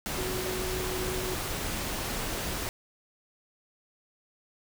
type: tone in noise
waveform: sine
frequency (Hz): 370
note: F#4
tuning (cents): 0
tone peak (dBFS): -34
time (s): 0.18-1.34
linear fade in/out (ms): 0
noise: pink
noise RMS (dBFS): -33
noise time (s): 0.06-2.69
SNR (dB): -4
effects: none